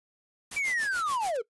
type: noise with tremolo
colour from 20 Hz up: white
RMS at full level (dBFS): -37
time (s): 0.51-1.37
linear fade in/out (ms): 5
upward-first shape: sine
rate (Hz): 7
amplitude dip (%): 95
type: linear sweep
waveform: triangle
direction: down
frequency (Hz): 2349 to 425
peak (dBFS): -25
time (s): 0.56-1.42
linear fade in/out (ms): 10
effects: noise-tail reverb RT60 0.1 s tail -19 dB re dry + resampled to 24000 Hz